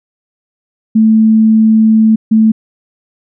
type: tone bursts at uneven times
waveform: sine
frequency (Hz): 220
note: A3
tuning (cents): 0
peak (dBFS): -4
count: 2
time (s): 0.95-2.16 / 2.31-2.52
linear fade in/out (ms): 10
effects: none